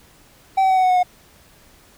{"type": "tone with pitch steps", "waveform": "triangle", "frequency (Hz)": [770, 762, 754.2, 746.4, 738.6, 731, 723.4], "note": ["G5", "G5", "F#5", "F#5", "F#5", "F#5", "F#5"], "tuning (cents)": [-31, -49, 33, 15, -3, -21, -39], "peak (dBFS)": -11, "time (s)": [0.57, 1.032], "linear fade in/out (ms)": 10, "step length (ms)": 66, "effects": ["pink hiss -51 dBFS RMS until 1.97 s"]}